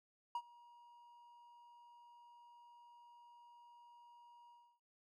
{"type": "tone with ADSR envelope", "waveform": "triangle", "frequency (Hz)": 953, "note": "A#5", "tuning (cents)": 38, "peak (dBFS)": -34, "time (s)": [0.35, 4.8], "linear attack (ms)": 3, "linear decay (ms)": 59, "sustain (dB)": -24, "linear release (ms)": 300, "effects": []}